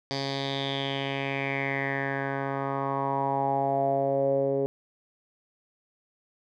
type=tone with low-pass filter sweep; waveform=10% pulse; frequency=137.4 Hz; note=C#3; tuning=15 cents flat; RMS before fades=-28 dBFS; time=0.11-4.66 s; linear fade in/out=0 ms; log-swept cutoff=4700 to 460 Hz; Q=5.6; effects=none